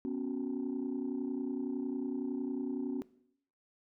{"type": "chord", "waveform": "sine", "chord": "B suspended second", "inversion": "none", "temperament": "just", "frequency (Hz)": [246.9, 277.8, 370.4], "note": ["B3", "C#4", "F#4"], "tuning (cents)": [0, 4, 2], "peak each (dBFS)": [-36, -35, -39], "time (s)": [0.05, 3.02], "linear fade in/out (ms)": 0, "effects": ["noise-tail reverb RT60 0.7 s tail -20 dB re dry", "tanh soft clip ceiling -28 dBFS"]}